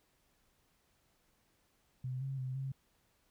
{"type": "tone with pitch steps", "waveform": "sine", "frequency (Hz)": [128.2, 135.2, 129.4, 134.5], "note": ["C3", "C#3", "C3", "C3"], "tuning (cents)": [-35, -43, -19, 48], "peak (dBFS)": -36, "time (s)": [2.04, 2.72], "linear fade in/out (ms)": 5, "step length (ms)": 170, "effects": ["pink hiss -74 dBFS RMS until 3.3 s"]}